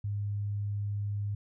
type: tone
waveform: sine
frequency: 102.3 Hz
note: G#2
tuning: 26 cents flat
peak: -30 dBFS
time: 0.04-1.35 s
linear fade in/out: 5 ms
effects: none